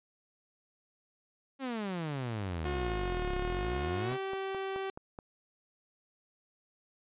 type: exponential two-way sweep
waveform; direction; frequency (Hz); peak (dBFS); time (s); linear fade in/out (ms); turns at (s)
sawtooth; down then up; 277.2 to 32.15 to 141.7; -30; 1.59-4.18; 50; 3.36
type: tone with pitch glide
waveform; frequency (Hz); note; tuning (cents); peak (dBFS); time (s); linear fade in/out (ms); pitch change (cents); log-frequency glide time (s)
sawtooth; 360.3 to 386.2; F#4 to G4; -46 to -26; -30; 2.65-4.9; 2; +120; 4-4.15
type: click train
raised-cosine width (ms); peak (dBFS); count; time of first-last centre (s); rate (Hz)
1; -29; 6; 4.12-5.188; 4.68
effects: resampled to 8000 Hz